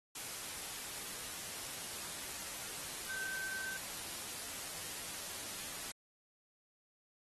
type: tone in noise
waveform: sine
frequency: 1546 Hz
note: G6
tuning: 24 cents flat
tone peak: -41 dBFS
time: 3.09-3.77 s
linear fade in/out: 5 ms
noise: white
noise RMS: -44 dBFS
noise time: 0.15-5.92 s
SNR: 0 dB
effects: AAC 32 kbps